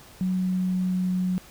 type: tone with pitch glide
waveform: sine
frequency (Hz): 185 to 183.3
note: F#3 to F#3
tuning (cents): 0 to -16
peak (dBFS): -22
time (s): 0.21-1.38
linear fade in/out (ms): 0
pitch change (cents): -16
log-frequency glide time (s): 0.32-1.12
effects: pink hiss -49 dBFS RMS until 1.5 s